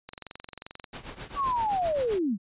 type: click train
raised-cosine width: 0.2 ms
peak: -22 dBFS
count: 18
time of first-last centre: 0.09-0.842 s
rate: 22.6 Hz
type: noise with tremolo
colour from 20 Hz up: pink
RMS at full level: -37 dBFS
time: 0.93-2.19 s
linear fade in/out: 2 ms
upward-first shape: triangle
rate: 7.7 Hz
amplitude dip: 90%
type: linear sweep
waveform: sine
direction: down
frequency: 1163 to 175.3 Hz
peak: -24 dBFS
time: 1.35-2.38 s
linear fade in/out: 50 ms
effects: resampled to 8000 Hz